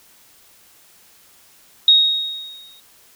sine tone with exponential decay, 3755 Hz, A#7, 12 cents sharp, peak -6 dBFS, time 1.88-2.8 s, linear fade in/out 2 ms, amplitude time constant 200 ms, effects white hiss -51 dBFS RMS until 3.15 s

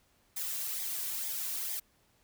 blue noise with flanger, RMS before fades -36 dBFS, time 0.36-1.8 s, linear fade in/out 10 ms, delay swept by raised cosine 0.7 to 2.4 ms, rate 2.2 Hz, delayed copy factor -0.6, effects pink hiss -69 dBFS RMS until 2.23 s

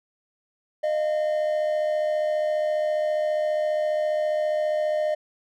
triangle tone pair together, 611.2 / 686 Hz, D#5 / F5, -31 / -31 cents, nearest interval major second, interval 200 cents, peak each -20 / -29 dBFS, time 0.83-5.15 s, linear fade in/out 10 ms, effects none

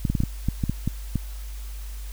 clicks, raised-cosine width 5 ms, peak -10 dBFS, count 10, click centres 0.052 / 0.1 / 0.152 / 0.204 / 0.236 / 0.486 / 0.638 / 0.696 / 0.876 / 1.157 s, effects added 50 Hz sine -32 dBFS peak until 2.12 s + white hiss -47 dBFS RMS until 2.12 s

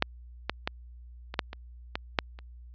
clicks, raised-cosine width 0.3 ms, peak -6 / -11 / -12 / -20 / -8 / -22 / -14 / -6 / -30 dBFS, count 9, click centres 0.024 / 0.496 / 0.675 / 1.341 / 1.392 / 1.531 / 1.955 / 2.188 / 2.389 s, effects added 60 Hz sine -45 dBFS peak until 2.74 s + resampled to 11025 Hz

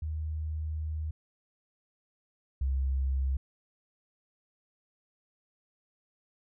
sine tone pair in turn, 77.78 / 66.74 Hz, D#2 / C2, 0 / +35 cents, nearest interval minor third, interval 265 cents, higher first, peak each -31 / -26 dBFS, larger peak second, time 0.02-1.11 / 2.61-3.37 s, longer first, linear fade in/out 5 ms, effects none

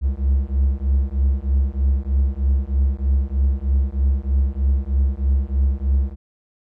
triangle beating tone pair, 66.1 / 69.3 Hz, C2 / C#2, +18 / 0 cents, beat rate 3.2 Hz, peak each -17 dBFS, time 0.01-6.16 s, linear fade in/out 50 ms, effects none

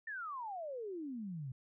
sine exponential sweep, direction down, 1827 to 123.47 Hz, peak -40 dBFS, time 0.07-1.52 s, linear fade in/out 5 ms, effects none

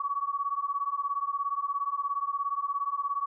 sine beating tone pair, 1121 / 1138 Hz, C#6 / C#6, +19 / +45 cents, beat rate 17 Hz, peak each -31 dBFS, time 0-3.26 s, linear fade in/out 5 ms, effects none

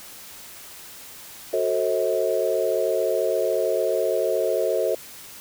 sine chord, F# diminished seventh, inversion none, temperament just, 370 / 444 / 532.8 / 639.4 Hz, F#4 / A4 / C5 / Eb5, 0 / +16 / +31 / +47 cents, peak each -27 / -25 / -25 / -25 dBFS, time 1.53-4.95 s, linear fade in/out 5 ms, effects white hiss -42 dBFS RMS until 5.4 s

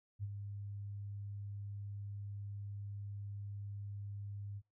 sine tone with ADSR envelope, 101.2 Hz, G#2, 44 cents flat, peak -36 dBFS, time 0.19-4.62 s, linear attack 43 ms, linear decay 40 ms, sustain -6 dB, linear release 48 ms, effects noise-tail reverb RT60 0.2 s tail -24 dB re dry

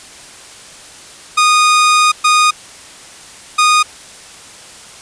sawtooth tone bursts at uneven times, 1233 Hz, D#6, 16 cents flat, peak -4 dBFS, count 3, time 1.37-2.12 / 2.24-2.51 / 3.58-3.83 s, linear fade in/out 10 ms, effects white hiss -36 dBFS RMS until 5.01 s + resampled to 22050 Hz

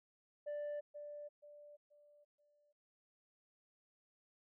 sine tone with echo, 588 Hz, D5, 2 cents sharp, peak -37 dBFS, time 0.46-0.81 s, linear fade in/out 20 ms, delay 480 ms, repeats 4, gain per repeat -9 dB, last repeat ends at 2.73 s, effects tanh soft clip ceiling -39 dBFS

